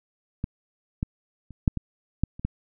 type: clicks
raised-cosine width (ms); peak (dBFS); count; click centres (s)
5; -15 / -13 / -30 / -6 / -16 / -9 / -27 / -13; 8; 0.441 / 1.029 / 1.507 / 1.678 / 1.773 / 2.236 / 2.395 / 2.45
effects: none